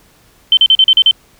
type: tone bursts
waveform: sine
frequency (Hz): 3090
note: G7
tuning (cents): -26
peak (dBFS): -4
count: 7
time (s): 0.52-1.111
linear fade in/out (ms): 2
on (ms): 51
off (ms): 39
effects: pink hiss -49 dBFS RMS until 1.39 s